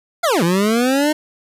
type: linear two-way sweep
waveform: 25% pulse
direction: down then up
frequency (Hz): 723 to 163.5 to 310.1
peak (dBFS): -10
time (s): 0.23-1.13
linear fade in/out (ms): 10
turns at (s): 0.43
effects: resampled to 32000 Hz + 8-bit